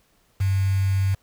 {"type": "tone with quantisation", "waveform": "sine", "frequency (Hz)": 96.8, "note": "G2", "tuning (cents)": -21, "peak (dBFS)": -18, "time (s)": [0.4, 1.15], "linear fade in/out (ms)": 10, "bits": 6, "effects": ["pink hiss -63 dBFS RMS until 1.22 s"]}